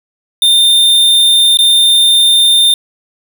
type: tone with dropouts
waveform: square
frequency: 3616 Hz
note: A7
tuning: 47 cents sharp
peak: -6 dBFS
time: 0.42-2.74 s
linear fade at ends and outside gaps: 2 ms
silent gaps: 1.572-1.588 s
effects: none